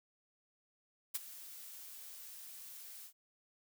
blue noise with ADSR envelope, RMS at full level -35 dBFS, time 1.14-3.13 s, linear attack 13 ms, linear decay 26 ms, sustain -16 dB, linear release 86 ms, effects none

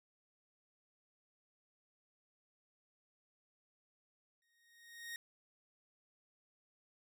sawtooth tone with exponential growth, 1864.7 Hz, A#6, in tune, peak -38 dBFS, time 4.42-5.16 s, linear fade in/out 1 ms, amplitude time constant 160 ms, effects none

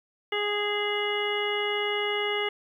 harmonic tone with a mistuned harmonic, 414 Hz, G#4, 5 cents flat, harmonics 1 / 2 / 3 / 4 / 5 / 7 / 8, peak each -29 / -35 / -36 / -39 / -31 / -32 / -42 dBFS, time 0.32-2.49 s, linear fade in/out 5 ms, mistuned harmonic 8, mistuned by +49 cents, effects 10-bit

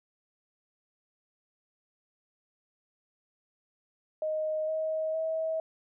sine tone with pitch steps, 622.3 / 632.1 / 642 Hz, D#5 / D#5 / E5, 0 / +27 / -46 cents, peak -28 dBFS, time 4.22-5.6 s, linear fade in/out 2 ms, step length 460 ms, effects none

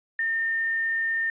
sine tone with quantisation, 1816 Hz, A#6, 46 cents flat, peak -23 dBFS, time 0.19-1.3 s, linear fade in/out 2 ms, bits 8, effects resampled to 8000 Hz

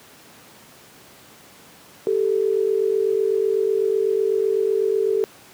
sine tone pair together, 392 / 440 Hz, G4 / A4, 0 / 0 cents, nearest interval major second, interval 200 cents, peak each -20 dBFS, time 2.07-5.24 s, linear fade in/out 0 ms, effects pink hiss -47 dBFS RMS until 5.53 s + high-pass 150 Hz 12 dB/octave

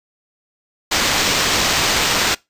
blue noise with sample-and-hold, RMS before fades -17 dBFS, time 0.91-2.35 s, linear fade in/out 10 ms, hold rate 11025 Hz, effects noise-tail reverb RT60 0.2 s tail -23 dB re dry + resampled to 32000 Hz

